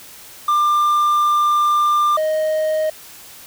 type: tone pair in turn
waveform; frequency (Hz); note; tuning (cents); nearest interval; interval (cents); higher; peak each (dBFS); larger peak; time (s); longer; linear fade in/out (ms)
triangle; 1193 / 623.4; D6 / D#5; +27 / +3; major seventh; 1124; first; -11 / -14; first; 0.48-2.17 / 2.17-2.9; first; 5
effects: white hiss -40 dBFS RMS until 3.46 s